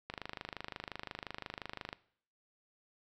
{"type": "click train", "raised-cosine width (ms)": 0.3, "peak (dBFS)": -24, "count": 48, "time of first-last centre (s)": [0.1, 1.929], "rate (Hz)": 25.7, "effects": ["noise-tail reverb RT60 0.6 s tail -19 dB re dry"]}